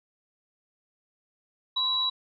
sine tone pair together, 1034 / 3904 Hz, C6 / B7, -21 / -21 cents, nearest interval octave + major seventh, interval 2300 cents, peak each -33 / -24 dBFS, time 1.76-2.1 s, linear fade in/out 10 ms, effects none

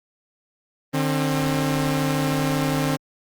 sawtooth tone pair together, 149.9 / 267.1 Hz, D3 / C4, +36 / +36 cents, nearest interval minor seventh, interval 1000 cents, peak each -19 dBFS, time 0.93-2.97 s, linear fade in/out 20 ms, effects Opus 24 kbps

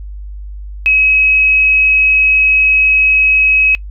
sine tone, 2554 Hz, D#7, 45 cents sharp, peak -7 dBFS, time 0.86-3.75 s, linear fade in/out 0 ms, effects noise-tail reverb RT60 0.1 s tail -23 dB re dry + added 50 Hz sine -24 dBFS peak until 3.9 s

